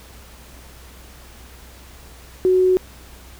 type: tone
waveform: sine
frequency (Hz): 370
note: F#4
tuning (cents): 0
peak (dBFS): -12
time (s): 2.45-2.77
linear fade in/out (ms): 0
effects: added 62 Hz sine -43 dBFS peak until 3.39 s + pink hiss -45 dBFS RMS until 3.39 s